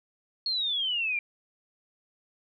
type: exponential sweep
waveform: sine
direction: down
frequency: 4342 to 2349 Hz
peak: -26 dBFS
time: 0.46-1.19 s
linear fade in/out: 2 ms
effects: none